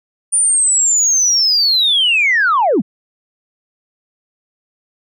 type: linear sweep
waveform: sine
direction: down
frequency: 9397 to 150.4 Hz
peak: -9 dBFS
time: 0.32-2.82 s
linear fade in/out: 20 ms
effects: tanh soft clip ceiling -6 dBFS